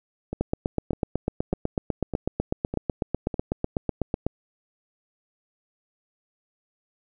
two click trains, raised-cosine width 2 ms, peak -16 / -10 dBFS, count 6 / 32, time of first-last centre 0.33-3.342 / 0.41-4.266 s, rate 1.66 / 8.04 Hz, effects none

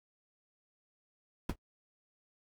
brown noise with exponential decay, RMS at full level -25 dBFS, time 1.49-1.56 s, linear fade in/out 5 ms, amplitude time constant 15 ms, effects noise-tail reverb RT60 0.1 s tail -26 dB re dry

